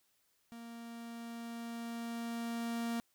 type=tone with level ramp; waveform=45% pulse; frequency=232.7 Hz; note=A#3; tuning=3 cents flat; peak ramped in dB=-47 to -34 dBFS; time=0.52-3 s; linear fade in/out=0 ms; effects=white hiss -75 dBFS RMS until 3.14 s